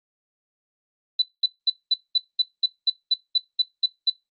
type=tone bursts; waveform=sine; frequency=3990 Hz; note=B7; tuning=17 cents sharp; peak=-16 dBFS; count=13; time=1.19-4.1 s; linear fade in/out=5 ms; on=30 ms; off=210 ms; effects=noise-tail reverb RT60 0.2 s tail -18 dB re dry + Opus 48 kbps